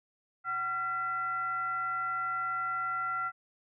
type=tone with frequency modulation; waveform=sine; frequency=1373 Hz; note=F6; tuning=30 cents flat; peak=-30 dBFS; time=0.44-3.32 s; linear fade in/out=50 ms; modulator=621 Hz; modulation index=0.49; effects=none